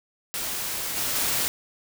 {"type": "noise with level steps", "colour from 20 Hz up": "white", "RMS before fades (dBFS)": [-30, -27, -25], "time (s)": [0.34, 1.48], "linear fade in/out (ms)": 0, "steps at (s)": [0.96, 1.15], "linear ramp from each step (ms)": 10, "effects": []}